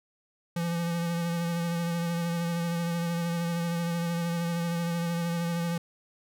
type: tone with vibrato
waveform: square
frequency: 170 Hz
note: F3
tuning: 46 cents flat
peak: -28 dBFS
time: 0.56-5.78 s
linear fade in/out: 5 ms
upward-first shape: sine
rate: 13 Hz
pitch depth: 23 cents each way
effects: none